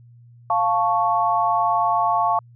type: chord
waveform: sine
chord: F augmented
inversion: none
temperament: equal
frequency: 698.5 / 880 / 1108.7 Hz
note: F5 / A5 / C#6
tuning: 0 / 0 / 0 cents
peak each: -21 dBFS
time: 0.5-2.39 s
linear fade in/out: 2 ms
effects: added 119 Hz sine -45 dBFS peak until 2.55 s